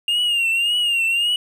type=tone with vibrato; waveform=triangle; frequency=2805 Hz; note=F7; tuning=7 cents sharp; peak=-15 dBFS; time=0.08-1.36 s; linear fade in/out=2 ms; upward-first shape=triangle; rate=1.8 Hz; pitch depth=89 cents each way; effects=none